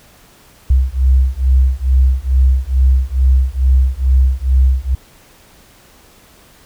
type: beating tone pair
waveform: sine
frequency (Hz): 64 / 66.3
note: C2 / C2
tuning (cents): -38 / +23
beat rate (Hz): 2.3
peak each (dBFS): -12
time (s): 0.7-4.95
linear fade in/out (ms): 5
effects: pink hiss -46 dBFS RMS until 6.65 s